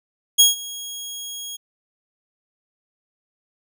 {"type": "tone with ADSR envelope", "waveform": "20% pulse", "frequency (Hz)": 3300, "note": "G#7", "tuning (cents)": -12, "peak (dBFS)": -3, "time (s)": [0.38, 1.57], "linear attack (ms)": 19, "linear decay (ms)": 150, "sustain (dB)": -22, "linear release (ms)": 16, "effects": []}